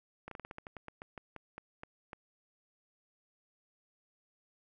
slowing click train, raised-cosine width 0.5 ms, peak -29 dBFS, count 16, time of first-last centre 0.28-2.132 s, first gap 33 ms, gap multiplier 1.17, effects none

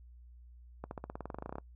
accelerating click train, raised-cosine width 1 ms, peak -26 dBFS, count 17, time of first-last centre 0.84-1.584 s, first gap 71 ms, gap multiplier 0.94, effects noise-tail reverb RT60 0.1 s tail -23 dB re dry + added 60 Hz sine -52 dBFS peak until 1.75 s

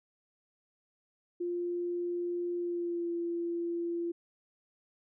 sine tone with pitch glide, 349.8 to 341.6 Hz, F4 to F4, +3 to -38 cents, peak -31 dBFS, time 1.4-4.12 s, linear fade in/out 10 ms, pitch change -41 cents, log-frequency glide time 2.56-3.11 s, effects none

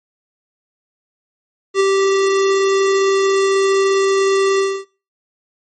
square tone with ADSR envelope, 390 Hz, G4, 9 cents flat, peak -10 dBFS, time 1.74-4.85 s, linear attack 63 ms, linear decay 9 ms, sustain -3 dB, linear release 260 ms, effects noise-tail reverb RT60 0.3 s tail -17 dB re dry + MP3 32 kbps

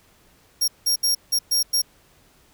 sawtooth tone bursts at uneven times, 5580 Hz, F8, 2 cents flat, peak -15 dBFS, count 6, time 0.61-0.68 / 0.86-0.96 / 1.03-1.15 / 1.32-1.39 / 1.51-1.63 / 1.73-1.82 s, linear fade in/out 10 ms, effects pink hiss -57 dBFS RMS until 2.53 s

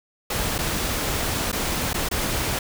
pink noise with dropouts, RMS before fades -25 dBFS, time 0.3-2.59 s, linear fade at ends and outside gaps 5 ms, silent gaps 0.582-0.587 / 1.518-1.527 / 1.932-1.942 / 2.088-2.112 s, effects none

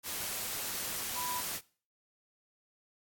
sine tone in noise, 987.8 Hz, B5, in tune, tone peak -36 dBFS, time 1.14-1.43 s, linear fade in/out 50 ms, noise white, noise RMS -37 dBFS, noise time 0.03-1.61 s, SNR -2 dB, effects noise-tail reverb RT60 0.4 s tail -21 dB re dry + AAC 64 kbps

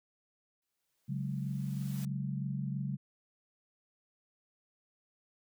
white noise with exponential growth, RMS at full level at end -49 dBFS, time 0.62-2.05 s, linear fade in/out 2 ms, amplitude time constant 310 ms
sine chord, C# suspended fourth, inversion none, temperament just, 138.59 / 184.79 / 207.9 Hz, C#3 / F#3 / G#3, 0 / -2 / +2 cents, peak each -35 / -39 / -41 dBFS, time 1.08-2.97 s, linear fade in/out 20 ms
effects none

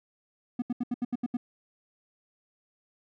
triangle tone bursts, 243.4 Hz, B3, 25 cents flat, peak -24 dBFS, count 8, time 0.59-1.37 s, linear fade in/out 5 ms, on 31 ms, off 76 ms, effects none

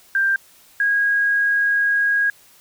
sine tone pair in turn, 1584 / 1640.8 Hz, G6 / G#6, +18 / -21 cents, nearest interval minor second, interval 61 cents, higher second, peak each -15 dBFS, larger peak neither, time 0.15-0.36 / 0.8-2.3 s, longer second, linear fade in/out 2 ms, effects white hiss -51 dBFS RMS until 2.6 s

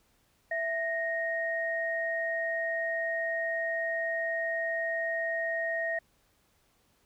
sine tone pair together, 660.9 / 1864 Hz, E5 / A#6, +4 / -1 cents, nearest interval octave + tritone, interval 1795 cents, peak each -32 / -31 dBFS, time 0.51-5.99 s, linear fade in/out 5 ms, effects pink hiss -69 dBFS RMS until 7.05 s

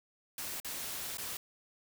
white noise with dropouts, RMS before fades -40 dBFS, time 0.38-1.37 s, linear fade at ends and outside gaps 2 ms, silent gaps 0.601-0.646 / 1.172-1.182 s, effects none

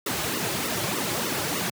pink noise with flanger, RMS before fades -27 dBFS, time 0.06-1.7 s, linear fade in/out 5 ms, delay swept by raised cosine 1.2 to 4.4 ms, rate 3.3 Hz, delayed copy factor -0.95, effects high-pass 150 Hz 12 dB/octave

